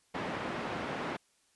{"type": "band-pass noise", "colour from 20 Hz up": "pink", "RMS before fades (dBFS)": -37, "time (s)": [0.14, 1.17], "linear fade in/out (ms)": 10, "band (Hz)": [190, 2100], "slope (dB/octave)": 12, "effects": ["white hiss -70 dBFS RMS until 1.55 s", "resampled to 24000 Hz"]}